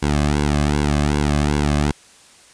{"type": "tone with flanger", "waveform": "sawtooth", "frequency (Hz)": 73.42, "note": "D2", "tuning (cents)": 0, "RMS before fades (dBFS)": -18, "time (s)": [0.02, 1.92], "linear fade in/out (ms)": 10, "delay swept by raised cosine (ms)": [1.6, 2.17], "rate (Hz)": 2.6, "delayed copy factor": -0.95, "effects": ["white hiss -48 dBFS RMS until 2.53 s", "resampled to 22050 Hz"]}